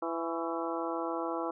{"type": "harmonic tone with a mistuned harmonic", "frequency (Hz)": 166.6, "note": "E3", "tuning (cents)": 19, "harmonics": [2, 3, 4, 5, 6, 7, 8], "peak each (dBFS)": [-36, -38, -39, -40, -41, -41, -42], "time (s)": [0.02, 1.51], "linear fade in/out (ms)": 5, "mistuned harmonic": 7, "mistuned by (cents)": -59, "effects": []}